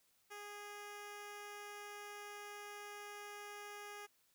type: tone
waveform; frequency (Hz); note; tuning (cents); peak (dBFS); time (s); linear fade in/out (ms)
10% pulse; 412.2; G#4; -13; -40; 0.3-4.07; 20
effects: white hiss -75 dBFS RMS until 4.34 s